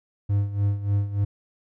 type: tone with tremolo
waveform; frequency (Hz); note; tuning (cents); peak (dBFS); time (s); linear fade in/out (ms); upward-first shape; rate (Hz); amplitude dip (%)
triangle; 101.1; G#2; -46; -16; 0.29-1.25; 10; sine; 3.4; 75
effects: none